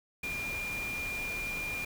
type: tone in noise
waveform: sine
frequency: 2404 Hz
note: D7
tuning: 40 cents sharp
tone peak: -34 dBFS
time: 0.23-1.85 s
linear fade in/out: 5 ms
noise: pink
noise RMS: -42 dBFS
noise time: 0.23-1.85 s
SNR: +5 dB
effects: none